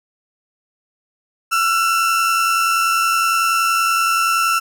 35% pulse tone pair together, 1340.4 / 1431 Hz, E6 / F6, +29 / +42 cents, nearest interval minor second, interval 113 cents, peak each -13 / -23 dBFS, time 1.51-4.6 s, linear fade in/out 20 ms, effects none

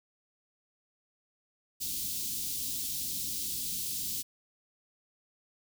white band-stop noise, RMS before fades -35 dBFS, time 1.8-4.23 s, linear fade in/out 20 ms, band 290 to 3500 Hz, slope 24 dB/octave, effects none

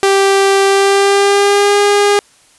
sawtooth tone with pitch glide, 392 to 407.7 Hz, G4 to G#4, 0 to -32 cents, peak -4 dBFS, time 0.03-2.19 s, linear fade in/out 0 ms, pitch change +68 cents, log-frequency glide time 0.66-1.79 s, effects white hiss -48 dBFS RMS until 2.58 s + resampled to 24000 Hz

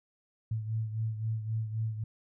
sine beating tone pair, 110 / 113.8 Hz, A2 / A#2, 0 / -41 cents, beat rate 3.8 Hz, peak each -31 / -38 dBFS, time 0.51-2.04 s, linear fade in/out 5 ms, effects none

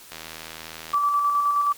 click train, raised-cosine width 0.2 ms, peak -18 dBFS, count 67, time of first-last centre 0.12-0.943 s, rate 80.2 Hz
sine tone with tremolo, 1158 Hz, D6, 25 cents flat, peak -17 dBFS, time 0.93-1.73 s, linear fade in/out 10 ms, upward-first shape square, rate 9.5 Hz, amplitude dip 30%
effects white hiss -46 dBFS RMS until 1.77 s + MP3 96 kbps

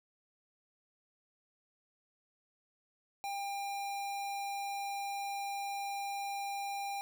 square tone, 799 Hz, G5, 33 cents sharp, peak -37 dBFS, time 3.24-7.01 s, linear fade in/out 0 ms, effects none

